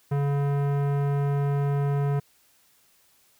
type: tone with tanh clipping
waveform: sine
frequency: 141.7 Hz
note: C#3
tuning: 38 cents sharp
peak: -24 dBFS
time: 0.11-2.2 s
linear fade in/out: 10 ms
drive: 18 dB
effects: white hiss -62 dBFS RMS until 3.39 s